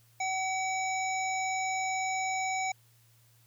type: harmonic tone with a mistuned harmonic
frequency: 758 Hz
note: F#5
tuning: 42 cents sharp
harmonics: 1 / 3 / 5 / 7 / 9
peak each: -31 / -34 / -46 / -47 / -39 dBFS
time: 0.2-2.72 s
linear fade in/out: 5 ms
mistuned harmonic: 5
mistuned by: +59 cents
effects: added 116 Hz sine -62 dBFS peak until 3.46 s + white hiss -66 dBFS RMS until 3.46 s